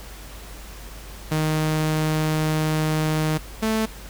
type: tone pair in turn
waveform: sawtooth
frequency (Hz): 155.56 / 220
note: D#3 / A3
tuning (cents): 0 / 0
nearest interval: tritone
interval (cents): 600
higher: second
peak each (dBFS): -16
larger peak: neither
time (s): 1.31-3.38 / 3.62-3.86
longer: first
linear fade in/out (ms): 10
effects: added 50 Hz sine -38 dBFS peak until 4.09 s + pink hiss -42 dBFS RMS until 4.09 s